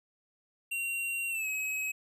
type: tone with pitch glide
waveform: square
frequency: 2752 to 2553 Hz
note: F7 to D#7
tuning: -26 to +44 cents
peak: -32 dBFS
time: 0.71-1.92 s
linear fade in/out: 10 ms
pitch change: -130 cents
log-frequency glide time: 1.29-1.47 s
effects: none